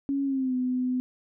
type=tone with pitch glide; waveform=sine; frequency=277.2 to 252.7 Hz; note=C#4 to B3; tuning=0 to +40 cents; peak=-24 dBFS; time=0.09-1 s; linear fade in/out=0 ms; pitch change=-160 cents; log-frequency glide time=0.24-0.55 s; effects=none